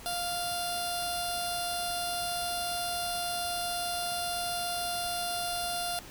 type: tone with notch filter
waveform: 10% pulse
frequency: 698.5 Hz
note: F5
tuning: in tune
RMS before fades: -33 dBFS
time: 0.06-5.99 s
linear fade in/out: 0 ms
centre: 2000 Hz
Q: 0.52
effects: pink hiss -48 dBFS RMS until 6.1 s